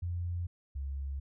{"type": "tone pair in turn", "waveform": "sine", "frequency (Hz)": [87.31, 68.9], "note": ["F2", "C#2"], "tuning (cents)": [0, -10], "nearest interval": "major third", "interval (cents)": 410, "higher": "first", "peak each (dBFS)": [-32, -34], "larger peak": "first", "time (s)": [[0.02, 0.47], [0.75, 1.2]], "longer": "neither", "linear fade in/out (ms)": 10, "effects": []}